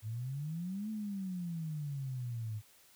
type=exponential two-way sweep; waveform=sine; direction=up then down; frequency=104.7 to 220 to 104.7 Hz; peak=-36 dBFS; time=0.02-2.62 s; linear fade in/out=50 ms; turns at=0.9 s; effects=white hiss -63 dBFS RMS until 2.95 s